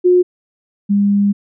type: tone pair in turn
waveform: sine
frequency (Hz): 360 / 202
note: F#4 / G#3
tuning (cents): -47 / -48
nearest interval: minor seventh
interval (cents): 1001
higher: first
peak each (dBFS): -7 / -10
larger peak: first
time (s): 0.04-0.23 / 0.89-1.33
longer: second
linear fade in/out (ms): 20
effects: none